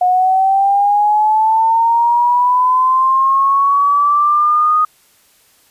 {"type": "linear sweep", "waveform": "sine", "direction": "up", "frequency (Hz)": [721, 1244.5], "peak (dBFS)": -9, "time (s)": [0.01, 4.85], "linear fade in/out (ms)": 5, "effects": ["white hiss -52 dBFS RMS until 5.7 s", "resampled to 32000 Hz"]}